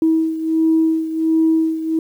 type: beating tone pair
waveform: sine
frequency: 321.4 / 322.8 Hz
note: E4 / E4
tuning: -44 / -36 cents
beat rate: 1.4 Hz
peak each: -14 / -19 dBFS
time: 0.02-1.99 s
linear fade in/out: 2 ms
effects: tanh soft clip ceiling -6 dBFS + 8-bit